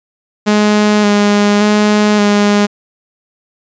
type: tone with vibrato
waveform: sawtooth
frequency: 207.7 Hz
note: G#3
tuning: in tune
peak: -4 dBFS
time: 0.46-2.67 s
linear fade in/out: 20 ms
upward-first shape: square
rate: 0.87 Hz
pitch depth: 18 cents each way
effects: resampled to 16000 Hz